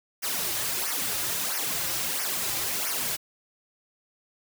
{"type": "noise with flanger", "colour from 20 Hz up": "white", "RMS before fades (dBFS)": -29, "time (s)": [0.22, 3.17], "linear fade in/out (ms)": 20, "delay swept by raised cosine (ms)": [0.25, 4.55], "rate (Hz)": 1.5, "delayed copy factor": -0.8, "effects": []}